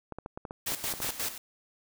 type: clicks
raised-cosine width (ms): 1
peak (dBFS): -24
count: 12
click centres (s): 0.123 / 0.186 / 0.261 / 0.375 / 0.452 / 0.509 / 0.72 / 0.842 / 0.938 / 1.003 / 1.046 / 1.091
type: noise with tremolo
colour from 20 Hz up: white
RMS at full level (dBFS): -32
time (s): 0.66-1.38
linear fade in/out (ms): 10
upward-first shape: square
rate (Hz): 5.6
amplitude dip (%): 70
effects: none